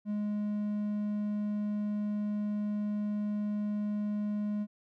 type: tone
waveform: triangle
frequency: 208.4 Hz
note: G#3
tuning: 6 cents sharp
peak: -28 dBFS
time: 0.05-4.67 s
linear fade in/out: 50 ms
effects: none

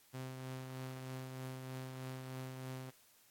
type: tone with tremolo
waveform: sawtooth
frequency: 130 Hz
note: C3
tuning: 11 cents flat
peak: -38 dBFS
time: 0.13-2.91 s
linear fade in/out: 20 ms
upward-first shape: triangle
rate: 3.2 Hz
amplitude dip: 40%
effects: white hiss -67 dBFS RMS until 3.3 s + AAC 64 kbps

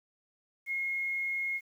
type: tone with quantisation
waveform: sine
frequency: 2155 Hz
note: C#7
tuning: 49 cents flat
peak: -30 dBFS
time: 0.66-1.61 s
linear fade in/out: 50 ms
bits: 10
effects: none

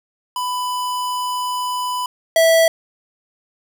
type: tone pair in turn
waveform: square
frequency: 996 / 655.5 Hz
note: B5 / E5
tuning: +14 / -10 cents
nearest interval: perfect fifth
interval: 724 cents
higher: first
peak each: -21 / -11 dBFS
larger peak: second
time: 0.36-2.06 / 2.36-2.68 s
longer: first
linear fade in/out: 2 ms
effects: none

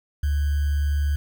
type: tone with sample-and-hold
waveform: sine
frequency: 72.4 Hz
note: D2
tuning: 24 cents flat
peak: -19 dBFS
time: 0.23-1.16 s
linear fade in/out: 5 ms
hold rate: 1575 Hz
effects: none

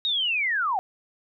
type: linear sweep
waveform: sine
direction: down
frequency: 3800 to 711 Hz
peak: -22 dBFS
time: 0.05-0.79 s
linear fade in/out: 0 ms
effects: none

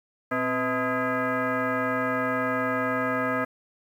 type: tone with frequency modulation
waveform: sine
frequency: 499.5 Hz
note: B4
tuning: 20 cents sharp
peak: -23 dBFS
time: 0.31-3.45 s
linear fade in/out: 10 ms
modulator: 380 Hz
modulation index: 3.5
effects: 9-bit

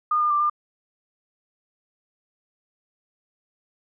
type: tone with pitch steps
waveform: sine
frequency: 1220 / 1208 / 1180 / 1199 Hz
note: D#6 / D6 / D6 / D6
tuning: -34 / +48 / +8 / +36 cents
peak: -18 dBFS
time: 0.11-0.498 s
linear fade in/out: 5 ms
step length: 97 ms
effects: none

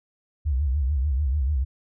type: tone with vibrato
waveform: sine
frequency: 69.3 Hz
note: C#2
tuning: in tune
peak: -20 dBFS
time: 0.45-1.65 s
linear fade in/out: 20 ms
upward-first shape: sine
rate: 6.8 Hz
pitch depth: 180 cents each way
effects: none

